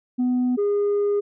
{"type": "tone pair in turn", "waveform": "sine", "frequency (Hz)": [249.6, 408.6], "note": ["B3", "G#4"], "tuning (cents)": [19, -28], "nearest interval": "major sixth", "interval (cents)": 853, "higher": "second", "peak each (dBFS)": -16, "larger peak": "neither", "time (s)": [[0.18, 0.57], [0.57, 1.21]], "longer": "second", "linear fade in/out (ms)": 20, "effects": ["tanh soft clip ceiling -17 dBFS"]}